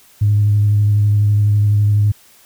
sine tone with vibrato, 103.8 Hz, G#2, in tune, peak -9 dBFS, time 0.21-2.12 s, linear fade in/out 10 ms, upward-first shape triangle, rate 12 Hz, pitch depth 21 cents each way, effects tanh soft clip ceiling -5 dBFS + white hiss -48 dBFS RMS until 2.45 s

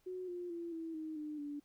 sine tone with pitch steps, 367.7 / 353.5 / 339.9 / 326.8 / 314.2 / 302.1 / 290.5 Hz, F#4 / F4 / F4 / E4 / D#4 / D4 / D4, -11 / +21 / -47 / -15 / +17 / +49 / -19 cents, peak -40 dBFS, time 0.06-1.6 s, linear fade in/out 10 ms, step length 220 ms, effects pink hiss -75 dBFS RMS until 1.64 s

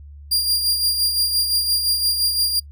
sawtooth tone with tremolo, 4791 Hz, D8, 34 cents sharp, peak -12 dBFS, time 0.31-2.6 s, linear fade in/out 10 ms, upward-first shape sine, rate 5.8 Hz, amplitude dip 50%, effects noise-tail reverb RT60 0.1 s tail -25 dB re dry + added 72 Hz sine -37 dBFS peak until 2.71 s

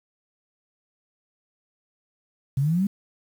sine exponential sweep, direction up, 130 to 206.6 Hz, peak -19 dBFS, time 2.57-2.87 s, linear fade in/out 5 ms, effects 8-bit

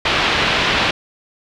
white low-pass noise, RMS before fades -17 dBFS, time 0.05-0.91 s, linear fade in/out 5 ms, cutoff 3600 Hz, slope 24 dB/octave, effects none

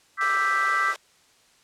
sine chord, E minor seventh, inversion third, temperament equal, 1174.7 / 1318.5 / 1568 / 1975.5 Hz, D6 / E6 / G6 / B6, 0 / 0 / 0 / 0 cents, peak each -26 dBFS, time 0.17-0.95 s, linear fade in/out 50 ms
pink high-pass noise, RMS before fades -38 dBFS, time 0.21-0.96 s, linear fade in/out 0 ms, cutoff 360 Hz, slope 96 dB/octave
effects white hiss -59 dBFS RMS until 1.63 s + low-pass 8000 Hz 12 dB/octave

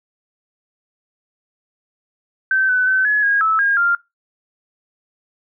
sine tone with pitch steps, 1545 / 1503 / 1529 / 1695 / 1637 / 1306 / 1623 / 1395 Hz, G6 / F#6 / G6 / G#6 / G#6 / E6 / G#6 / F6, -26 / +27 / -44 / +35 / -25 / -17 / -40 / -2 cents, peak -13 dBFS, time 2.51-3.95 s, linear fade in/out 2 ms, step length 180 ms, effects noise-tail reverb RT60 0.2 s tail -21 dB re dry

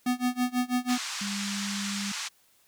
square tone with tremolo, 248.5 Hz, B3, 11 cents sharp, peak -23 dBFS, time 0.06-0.98 s, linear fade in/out 5 ms, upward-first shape sine, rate 6.1 Hz, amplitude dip 95%
white band-pass noise, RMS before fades -35 dBFS, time 0.88-2.29 s, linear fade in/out 20 ms, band 950 to 7100 Hz, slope 24 dB/octave
sine tone, 200.7 Hz, G3, 41 cents sharp, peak -32 dBFS, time 1.21-2.12 s, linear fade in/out 5 ms
effects white hiss -64 dBFS RMS until 2.67 s

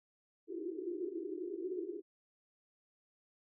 white band-pass noise, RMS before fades -41 dBFS, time 0.47-2.02 s, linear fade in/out 50 ms, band 320 to 400 Hz, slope 96 dB/octave, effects none

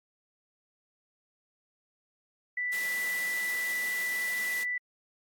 sine tone, 1977 Hz, B6, 1 cent sharp, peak -29 dBFS, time 2.57-4.78 s, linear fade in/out 5 ms
white high-pass noise, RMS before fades -40 dBFS, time 2.72-4.64 s, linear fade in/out 10 ms, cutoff 180 Hz, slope 12 dB/octave
effects AAC 64 kbps

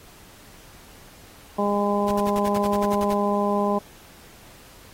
harmonic tone, 203.8 Hz, G#3, 32 cents flat, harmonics 1 / 2 / 3 / 4 / 5, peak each -24 / -26 / -26 / -28 / -27 dBFS, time 1.58-3.79 s, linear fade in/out 10 ms
pink noise bursts, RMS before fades -34 dBFS, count 12, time 2.08-3.132 s, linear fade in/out 0 ms, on 29 ms, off 64 ms
effects pink hiss -49 dBFS RMS until 4.93 s + AAC 48 kbps

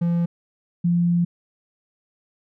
triangle / sine tone pair in turn, 171.1 / 172.99 Hz, F3 / F3, -35 / -16 cents, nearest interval unison, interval 19 cents, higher second, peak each -16 dBFS, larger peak neither, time 0.01-0.26 / 0.84-1.25 s, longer second, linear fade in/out 10 ms, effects none

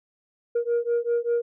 sine beating tone pair, 470.1 / 475.2 Hz, A#4 / A#4, +15 / +33 cents, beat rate 5.1 Hz, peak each -23 dBFS, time 0.55-1.42 s, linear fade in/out 10 ms, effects tanh soft clip ceiling -18 dBFS

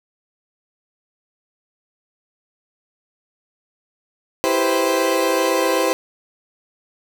30% pulse chord, C major seventh, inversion first, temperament equal with one note detuned, 329.6 / 392 / 493.9 / 521.7 Hz, E4 / G4 / B4 / C5, 0 / 0 / 0 / -5 cents, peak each -20 / -20 / -22 / -17 dBFS, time 4.44-5.93 s, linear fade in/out 0 ms, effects none

